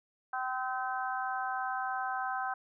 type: harmonic tone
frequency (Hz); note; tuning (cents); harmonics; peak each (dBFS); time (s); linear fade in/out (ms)
256.9; C4; -32; 3 / 4 / 5 / 6; -35 / -39 / -39 / -38; 0.33-2.54; 5
effects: none